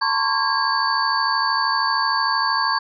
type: tone cluster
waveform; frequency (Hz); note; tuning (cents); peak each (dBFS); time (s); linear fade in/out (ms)
sine; 903 / 1042 / 1115 / 1627 / 4537; A5 / C6 / C#6 / G#6 / C#8; +45 / -7 / +10 / -36 / +39; -24; 0.01-2.79; 10
effects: none